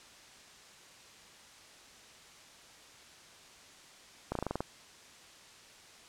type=slowing click train; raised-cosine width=1 ms; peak=-19 dBFS; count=8; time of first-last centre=4.32-4.606 s; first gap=33 ms; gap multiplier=1.07; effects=white hiss -55 dBFS RMS until 6.08 s + low-pass 7000 Hz 12 dB/octave